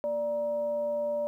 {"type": "tone with frequency modulation", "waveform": "sine", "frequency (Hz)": 587.3, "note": "D5", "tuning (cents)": 0, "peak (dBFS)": -27, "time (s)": [0.04, 1.27], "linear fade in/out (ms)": 0, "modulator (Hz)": 355, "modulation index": 0.31, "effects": ["11-bit"]}